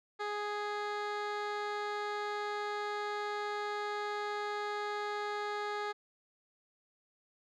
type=tone with low-pass filter; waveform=15% pulse; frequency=415.3 Hz; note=G#4; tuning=in tune; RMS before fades=-37 dBFS; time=0.19-5.93 s; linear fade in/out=20 ms; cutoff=3500 Hz; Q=0.88; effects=none